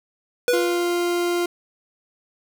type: tone with exponential decay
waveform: square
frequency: 489.5 Hz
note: B4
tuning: 15 cents flat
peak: -15 dBFS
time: 0.48-1.04 s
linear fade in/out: 1 ms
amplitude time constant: 120 ms
type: tone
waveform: 40% pulse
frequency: 349.2 Hz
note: F4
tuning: in tune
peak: -19 dBFS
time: 0.53-1.46 s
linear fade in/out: 5 ms
effects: none